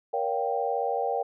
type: chord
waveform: sine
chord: G half-diminished seventh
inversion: first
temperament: just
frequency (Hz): 470.4 / 564.5 / 705.6 / 784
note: Bb4 / Db5 / F5 / G5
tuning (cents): +16 / +31 / +18 / 0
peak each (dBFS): -30 / -32 / -32 / -29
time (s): 0.13-1.23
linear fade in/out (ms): 10
effects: none